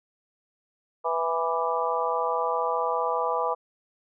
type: harmonic tone with a mistuned harmonic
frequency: 164.81 Hz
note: E3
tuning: in tune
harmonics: 3 / 4 / 5 / 6 / 7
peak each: -29 / -31 / -31 / -29 / -30 dBFS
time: 1.04-3.55 s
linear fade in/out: 20 ms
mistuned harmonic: 7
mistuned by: +31 cents
effects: none